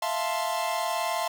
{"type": "chord", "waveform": "45% pulse", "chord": "F major seventh", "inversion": "third", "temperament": "equal", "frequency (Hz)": [659.3, 698.5, 880, 1046.5], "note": ["E5", "F5", "A5", "C6"], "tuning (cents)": [0, 0, 0, 0], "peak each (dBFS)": -32, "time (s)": [0.02, 1.28], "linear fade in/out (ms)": 5, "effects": []}